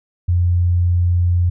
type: tone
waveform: sine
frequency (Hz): 88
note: F2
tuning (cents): +14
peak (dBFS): -12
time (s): 0.28-1.5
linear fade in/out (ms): 10
effects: none